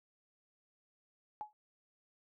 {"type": "tone with exponential decay", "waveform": "sine", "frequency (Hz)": 846, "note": "G#5", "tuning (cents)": 32, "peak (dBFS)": -35, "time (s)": [1.41, 1.53], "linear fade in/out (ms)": 0, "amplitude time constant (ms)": 25, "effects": []}